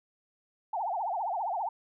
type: tone with vibrato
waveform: sine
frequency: 791 Hz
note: G5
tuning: 15 cents sharp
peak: -29 dBFS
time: 0.73-1.69 s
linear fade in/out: 5 ms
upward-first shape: triangle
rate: 15 Hz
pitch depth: 300 cents each way
effects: none